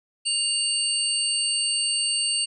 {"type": "tone cluster", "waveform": "sine", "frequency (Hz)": [2809, 4540, 8520], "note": ["F7", "C#8", "C9"], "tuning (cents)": [9, 41, 30], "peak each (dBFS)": -26, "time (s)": [0.25, 2.46], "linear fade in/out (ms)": 20, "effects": []}